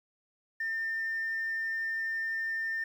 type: tone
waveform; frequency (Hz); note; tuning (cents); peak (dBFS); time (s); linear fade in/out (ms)
sine; 1803; A6; +42; -29; 0.6-2.84; 5
effects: tanh soft clip ceiling -27 dBFS + 10-bit